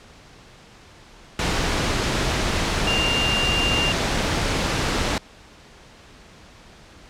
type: tone in noise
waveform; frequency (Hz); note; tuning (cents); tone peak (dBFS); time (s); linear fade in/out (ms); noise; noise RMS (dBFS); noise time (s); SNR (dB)
sine; 2794; F7; 0; -21; 2.87-3.92; 2; pink; -22; 1.39-5.18; -2
effects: pink hiss -47 dBFS RMS until 7.09 s + low-pass 6000 Hz 12 dB/octave